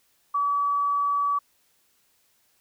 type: tone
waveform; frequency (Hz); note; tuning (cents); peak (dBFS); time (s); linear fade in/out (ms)
sine; 1144; D6; -46; -21; 0.34-1.39; 10
effects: white hiss -66 dBFS RMS until 2.6 s